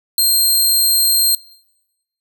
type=tone; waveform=15% pulse; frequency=4186 Hz; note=C8; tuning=in tune; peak=-5 dBFS; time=0.18-1.35 s; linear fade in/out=2 ms; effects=noise-tail reverb RT60 1.0 s tail -23 dB re dry